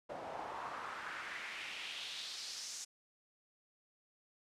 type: noise with band-pass filter sweep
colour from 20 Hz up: pink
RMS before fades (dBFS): -45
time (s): 0.09-2.85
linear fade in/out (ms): 10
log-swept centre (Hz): 630 to 6700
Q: 2.4
effects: low-pass 11000 Hz 12 dB/octave